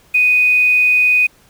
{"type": "tone with quantisation", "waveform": "sine", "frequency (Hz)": 2489, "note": "D#7", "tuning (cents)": 0, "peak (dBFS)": -9, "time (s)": [0.14, 1.27], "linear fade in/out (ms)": 10, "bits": 6, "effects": ["pink hiss -51 dBFS RMS until 1.49 s"]}